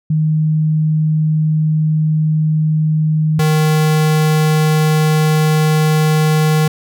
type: tone pair in turn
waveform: sine / square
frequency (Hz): 155.56 / 154.99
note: D#3 / D#3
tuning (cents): 0 / -6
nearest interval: unison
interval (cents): 6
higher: first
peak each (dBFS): -11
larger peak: neither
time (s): 0.1-3.39 / 3.39-6.68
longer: neither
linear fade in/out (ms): 5
effects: none